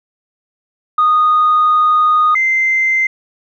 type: tone pair in turn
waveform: sine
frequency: 1236 / 2079 Hz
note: D#6 / C7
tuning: -12 / -12 cents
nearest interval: major sixth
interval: 900 cents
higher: second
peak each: -7 / -10 dBFS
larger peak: first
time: 0.98-2.35 / 2.35-3.07 s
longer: first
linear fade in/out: 5 ms
effects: tanh soft clip ceiling -5 dBFS